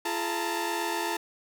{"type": "tone cluster", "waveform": "sawtooth", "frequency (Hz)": [341.6, 423.9, 885, 933], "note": ["F4", "G#4", "A5", "A#5"], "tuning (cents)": [-38, 35, 10, 1], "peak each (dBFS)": [-29, -33, -28, -32], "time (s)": [0.05, 1.17], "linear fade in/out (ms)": 5, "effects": []}